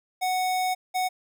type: tone pair in turn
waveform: square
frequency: 740 / 740 Hz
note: F#5 / F#5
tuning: 0 / 0 cents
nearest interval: unison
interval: 0 cents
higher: neither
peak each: -24 dBFS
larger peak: neither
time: 0.21-0.75 / 0.94-1.09 s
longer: first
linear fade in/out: 20 ms
effects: none